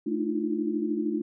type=tone cluster; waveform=sine; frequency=218.5 / 300.3 / 313.1 / 347 Hz; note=A3 / D4 / D#4 / F4; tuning=-12 / +39 / +11 / -11 cents; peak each=-31 dBFS; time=0.06-1.22 s; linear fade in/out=10 ms; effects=none